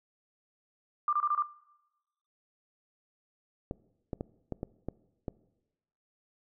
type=tone bursts; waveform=sine; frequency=1190 Hz; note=D6; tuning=22 cents sharp; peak=-24 dBFS; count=5; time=1.08-1.424 s; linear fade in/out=2 ms; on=48 ms; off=26 ms
type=clicks; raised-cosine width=2 ms; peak=-21 dBFS; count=7; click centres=3.711 / 4.132 / 4.209 / 4.523 / 4.631 / 4.886 / 5.282 s
effects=noise-tail reverb RT60 1.0 s tail -21 dB re dry